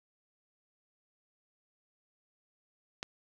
click, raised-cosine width 0.2 ms, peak -19 dBFS, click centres 3.029 s, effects none

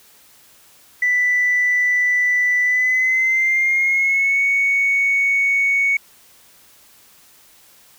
sine tone with pitch glide, 1981 to 2224 Hz, B6 to C#7, +5 to +5 cents, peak -13 dBFS, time 1.02-5.97 s, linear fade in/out 5 ms, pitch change +200 cents, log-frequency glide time 2.63-4.42 s, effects tanh soft clip ceiling -10 dBFS + white hiss -50 dBFS RMS until 7.98 s

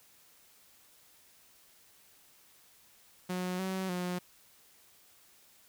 sawtooth tone with pitch steps, 181.9 / 188.9 / 179.3 Hz, F#3 / F#3 / F3, -29 / +36 / +46 cents, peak -29 dBFS, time 3.29-4.19 s, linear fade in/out 10 ms, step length 300 ms, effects white hiss -62 dBFS RMS until 5.68 s

